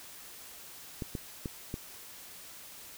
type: clicks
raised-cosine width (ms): 3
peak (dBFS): -22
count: 4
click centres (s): 1.022 / 1.152 / 1.458 / 1.741
effects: white hiss -49 dBFS RMS until 2.97 s